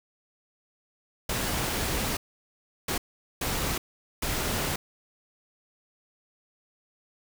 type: noise bursts at uneven times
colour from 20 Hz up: pink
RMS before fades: -29 dBFS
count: 4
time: 1.29-2.17 / 2.88-2.98 / 3.41-3.78 / 4.22-4.76 s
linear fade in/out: 5 ms
effects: none